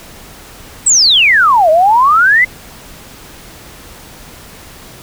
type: exponential two-way sweep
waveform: sine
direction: down then up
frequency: 8230 to 611 to 2090 Hz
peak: -5 dBFS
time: 0.86-2.45 s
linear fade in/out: 10 ms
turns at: 1.7 s
effects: pink hiss -35 dBFS RMS until 5.02 s